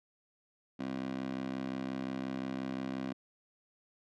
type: tone with high-pass filter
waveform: 15% pulse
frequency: 65.7 Hz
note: C2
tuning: 8 cents sharp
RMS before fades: -38 dBFS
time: 0.79-3.13 s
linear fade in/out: 10 ms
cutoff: 250 Hz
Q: 2.2
effects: low-pass 4000 Hz 12 dB/octave